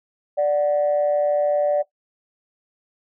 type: tone pair together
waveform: sine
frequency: 587.3 / 740 Hz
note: D5 / F#5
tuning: 0 / 0 cents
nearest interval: major third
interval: 400 cents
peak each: -16 / -24 dBFS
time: 0.37-1.83 s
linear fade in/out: 20 ms
effects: noise-tail reverb RT60 0.1 s tail -17 dB re dry + tanh soft clip ceiling -11 dBFS